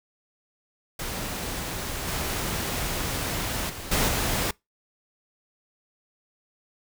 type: noise with level steps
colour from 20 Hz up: pink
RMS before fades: -32 / -29 / -37 / -23 / -26 dBFS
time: 0.99-4.51 s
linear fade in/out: 5 ms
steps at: 2.07 / 3.69 / 3.91 / 4.08 s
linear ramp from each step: 10 ms
effects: noise-tail reverb RT60 0.2 s tail -25 dB re dry